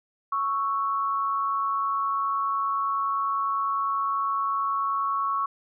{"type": "tone pair together", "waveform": "sine", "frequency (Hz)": [1108.7, 1318.5], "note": ["C#6", "E6"], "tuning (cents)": [0, 0], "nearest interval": "minor third", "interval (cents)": 300, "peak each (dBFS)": [-24, -31], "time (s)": [0.32, 5.46], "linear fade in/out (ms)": 5, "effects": []}